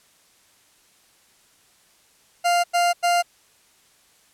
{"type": "tone bursts", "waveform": "40% pulse", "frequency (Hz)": 698.5, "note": "F5", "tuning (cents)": 0, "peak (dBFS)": -16, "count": 3, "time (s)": [2.44, 3.226], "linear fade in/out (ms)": 20, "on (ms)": 200, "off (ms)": 93, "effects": ["white hiss -58 dBFS RMS until 4.33 s", "low-pass 11000 Hz 12 dB/octave"]}